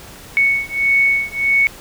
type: beating tone pair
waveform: sine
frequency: 2217 / 2218.6 Hz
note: C#7 / C#7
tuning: 0 / +1 cents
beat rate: 1.6 Hz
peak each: -16 dBFS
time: 0.37-1.67 s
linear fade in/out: 0 ms
effects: pink hiss -38 dBFS RMS until 1.8 s